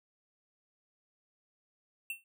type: tone with exponential decay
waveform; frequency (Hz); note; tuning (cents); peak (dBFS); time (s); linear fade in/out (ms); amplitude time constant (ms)
square; 2700; E7; +41; -33; 2.1-2.24; 2; 29
effects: none